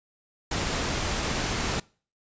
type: noise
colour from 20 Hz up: pink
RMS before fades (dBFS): -28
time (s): 0.51-1.8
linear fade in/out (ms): 5
effects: noise-tail reverb RT60 0.4 s tail -24 dB re dry + resampled to 16000 Hz